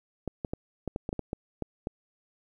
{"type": "clicks", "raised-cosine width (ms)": 2, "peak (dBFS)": -18, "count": 11, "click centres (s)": [0.277, 0.448, 0.535, 0.877, 0.961, 1.091, 1.129, 1.193, 1.331, 1.623, 1.871], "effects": ["10-bit"]}